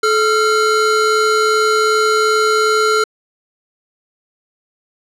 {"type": "tone pair together", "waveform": "square", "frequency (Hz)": [431.8, 1378], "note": ["A4", "F6"], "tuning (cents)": [-33, -24], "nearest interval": "octave + minor sixth", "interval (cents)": 2009, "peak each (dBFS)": -15, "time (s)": [0.03, 3.04], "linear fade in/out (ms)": 5, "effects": ["low-pass 8000 Hz 12 dB/octave"]}